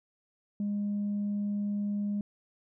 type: tone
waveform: sine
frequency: 204.8 Hz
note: G#3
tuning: 24 cents flat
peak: -27 dBFS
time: 0.6-2.21 s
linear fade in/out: 2 ms
effects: tanh soft clip ceiling -26 dBFS